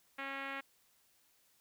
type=tone with low-pass filter; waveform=5% pulse; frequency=273.4 Hz; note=C#4; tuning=24 cents flat; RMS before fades=-42 dBFS; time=0.18-0.61 s; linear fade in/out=10 ms; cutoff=2200 Hz; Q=1.7; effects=white hiss -71 dBFS RMS until 1.6 s